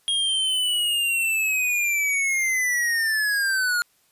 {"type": "linear sweep", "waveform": "square", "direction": "down", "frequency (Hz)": [3264, 1418], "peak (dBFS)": -21, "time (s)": [0.08, 3.82], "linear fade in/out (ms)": 0, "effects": ["white hiss -63 dBFS RMS until 4.11 s", "resampled to 32000 Hz"]}